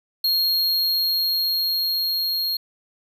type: tone with level ramp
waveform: square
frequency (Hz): 4258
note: C8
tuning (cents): +30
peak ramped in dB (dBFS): -18 to -22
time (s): 0.24-2.57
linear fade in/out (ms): 5
effects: none